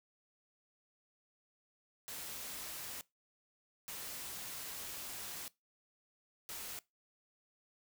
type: noise bursts at uneven times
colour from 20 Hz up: white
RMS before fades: -45 dBFS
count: 3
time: 2.08-3.01 / 3.88-5.48 / 6.49-6.79 s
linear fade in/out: 0 ms
effects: noise-tail reverb RT60 0.2 s tail -21 dB re dry